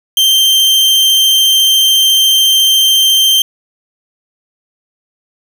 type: tone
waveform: 40% pulse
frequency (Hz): 3143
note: G7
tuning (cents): +4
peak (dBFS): -6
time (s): 0.17-3.42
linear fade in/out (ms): 2
effects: 7-bit